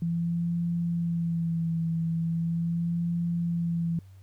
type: tone with vibrato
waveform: sine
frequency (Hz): 167.7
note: E3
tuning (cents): +30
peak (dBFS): -25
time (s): 0.02-3.99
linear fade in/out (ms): 2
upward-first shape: sine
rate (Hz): 0.39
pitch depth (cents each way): 32
effects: added 95 Hz sine -47 dBFS peak until 4.22 s + pink hiss -66 dBFS RMS until 4.22 s